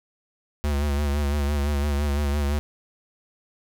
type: tone with vibrato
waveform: square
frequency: 72.2 Hz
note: D2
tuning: 29 cents flat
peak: -22 dBFS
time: 0.64-2.59 s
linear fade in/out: 0 ms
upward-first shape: sine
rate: 5.9 Hz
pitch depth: 51 cents each way
effects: none